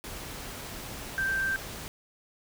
sine tone in noise, 1568 Hz, G6, in tune, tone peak -26 dBFS, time 1.18-1.56 s, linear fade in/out 0 ms, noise pink, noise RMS -40 dBFS, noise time 0.04-1.88 s, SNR +11 dB, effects none

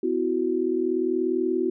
sine chord, B suspended fourth, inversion none, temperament equal with one note detuned, 252.9 / 329.6 / 370 Hz, B3 / E4 / F#4, +41 / 0 / 0 cents, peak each -29 / -26 / -24 dBFS, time 0.03-1.7 s, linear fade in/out 5 ms, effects none

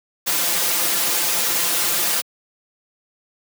white noise with comb filter, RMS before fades -20 dBFS, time 0.26-2.22 s, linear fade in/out 20 ms, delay 5.8 ms, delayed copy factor +1, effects high-pass 200 Hz 12 dB/octave

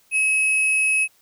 sine tone pair together, 2567 / 10268 Hz, E7 / E9, -47 / -47 cents, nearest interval 2 octaves, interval 2400 cents, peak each -16 / -25 dBFS, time 0.11-1.08 s, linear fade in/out 50 ms, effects tanh soft clip ceiling -11 dBFS + white hiss -59 dBFS RMS until 1.21 s

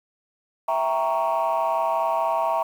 sine chord, E diminished seventh, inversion none, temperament equal, 659.3 / 784 / 932.3 / 1108.7 Hz, E5 / G5 / Bb5 / Db6, 0 / 0 / 0 / 0 cents, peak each -23 / -27 / -23 / -27 dBFS, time 0.68-2.63 s, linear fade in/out 5 ms, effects tanh soft clip ceiling -15 dBFS + 8-bit

